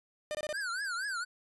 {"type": "tone bursts", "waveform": "45% pulse", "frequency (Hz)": 605, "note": "D#5", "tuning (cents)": -49, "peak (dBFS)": -33, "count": 4, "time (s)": [0.31, 0.528], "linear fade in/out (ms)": 0, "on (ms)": 38, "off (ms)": 22}
{"type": "tone with vibrato", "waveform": "square", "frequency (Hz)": 1514, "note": "F#6", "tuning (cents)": 39, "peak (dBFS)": -34, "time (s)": [0.53, 1.25], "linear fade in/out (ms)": 20, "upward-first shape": "triangle", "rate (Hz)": 4.2, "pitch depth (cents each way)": 210}
{"effects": ["resampled to 24000 Hz"]}